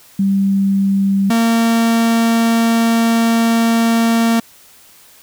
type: tone pair in turn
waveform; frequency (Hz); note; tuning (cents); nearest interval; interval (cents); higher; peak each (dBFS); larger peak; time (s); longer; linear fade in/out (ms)
sine / 45% pulse; 196 / 229.3; G3 / A#3; 0 / -28; minor third; 272; second; -11; neither; 0.19-1.3 / 1.3-4.4; second; 5
effects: white hiss -45 dBFS RMS until 5.22 s